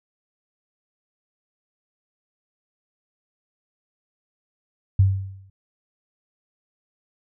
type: tone with exponential decay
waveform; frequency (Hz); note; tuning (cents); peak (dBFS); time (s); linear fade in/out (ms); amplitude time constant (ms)
sine; 96.5; G2; -27; -10; 4.99-5.5; 5; 110
effects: none